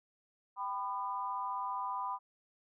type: tone with amplitude modulation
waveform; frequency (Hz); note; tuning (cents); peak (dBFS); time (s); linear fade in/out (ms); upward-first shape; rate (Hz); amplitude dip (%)
sine; 998; B5; +18; -30; 0.56-2.19; 50; sine; 215; 100
effects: none